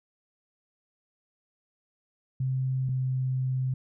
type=tone pair in turn; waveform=sine; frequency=130.81 / 129.76 Hz; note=C3 / C3; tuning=0 / -14 cents; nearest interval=unison; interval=14 cents; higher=first; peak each=-25 dBFS; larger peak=neither; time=2.4-2.89 / 2.89-3.74 s; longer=second; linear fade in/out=5 ms; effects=none